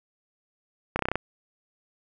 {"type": "clicks", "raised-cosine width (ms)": 0.5, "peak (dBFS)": -10, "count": 7, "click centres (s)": [0.96, 0.992, 1.023, 1.055, 1.086, 1.116, 1.156], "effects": []}